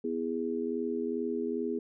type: harmonic tone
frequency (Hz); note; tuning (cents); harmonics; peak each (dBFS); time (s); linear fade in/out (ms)
82.4; E2; 0; 3 / 4 / 5; -34 / -36 / -33; 0.04-1.79; 5
effects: none